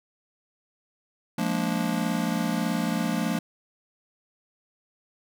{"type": "chord", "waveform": "square", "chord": "Bb dominant seventh", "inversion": "second", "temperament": "just", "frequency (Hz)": [174.81, 209.8, 233.1, 291.4], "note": ["F3", "Ab3", "Bb3", "D4"], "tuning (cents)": [2, 18, 0, -13], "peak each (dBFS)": [-30, -31, -30, -33], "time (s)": [1.38, 3.39], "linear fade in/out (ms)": 5, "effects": []}